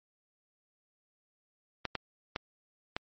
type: clicks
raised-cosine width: 0.3 ms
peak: -16 dBFS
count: 4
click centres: 1.853 / 1.953 / 2.361 / 2.965 s
effects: MP3 32 kbps

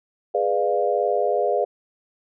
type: chord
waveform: sine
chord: G# diminished seventh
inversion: none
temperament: equal with one note detuned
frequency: 415.3 / 493.9 / 596.9 / 698.5 Hz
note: G#4 / B4 / D5 / F5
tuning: 0 / 0 / +28 / 0 cents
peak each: -24 dBFS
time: 0.34-1.65 s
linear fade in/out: 10 ms
effects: none

